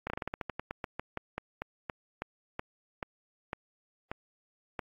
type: slowing click train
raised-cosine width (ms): 0.5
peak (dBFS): -19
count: 23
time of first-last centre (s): 0.07-4.792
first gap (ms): 30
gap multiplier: 1.16
effects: AAC 32 kbps